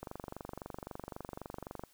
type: click train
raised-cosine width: 1 ms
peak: -27 dBFS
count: 44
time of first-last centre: 0.03-1.837 s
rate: 23.8 Hz
effects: white hiss -66 dBFS RMS until 1.93 s